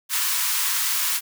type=high-pass noise; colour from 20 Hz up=white; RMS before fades=-23 dBFS; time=0.09-1.21 s; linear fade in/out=50 ms; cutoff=900 Hz; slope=96 dB/octave; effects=none